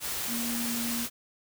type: tone in noise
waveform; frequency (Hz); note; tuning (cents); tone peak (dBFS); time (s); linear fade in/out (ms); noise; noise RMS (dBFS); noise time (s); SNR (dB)
sine; 235; A#3; +14; -32; 0.27-1.07; 50; white; -33; 0-1.1; -2
effects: none